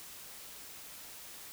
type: silence
effects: white hiss -49 dBFS RMS until 1.52 s